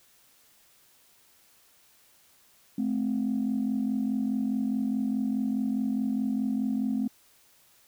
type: tone pair together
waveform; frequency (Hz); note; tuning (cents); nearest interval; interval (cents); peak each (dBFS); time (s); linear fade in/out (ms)
sine; 215.2 / 260; A3 / C4; -38 / -11; minor third; 327; -27; 2.78-7.08; 5
effects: tanh soft clip ceiling -20 dBFS + white hiss -61 dBFS RMS until 7.87 s